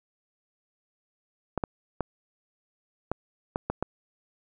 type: clicks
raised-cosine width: 1 ms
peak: -13 dBFS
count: 7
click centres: 1.577 / 1.638 / 2.007 / 3.116 / 3.559 / 3.7 / 3.826 s
effects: none